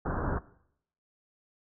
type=low-pass noise; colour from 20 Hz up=pink; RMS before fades=-31 dBFS; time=0.05-0.39 s; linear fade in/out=10 ms; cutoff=1600 Hz; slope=96 dB/octave; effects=noise-tail reverb RT60 0.7 s tail -19 dB re dry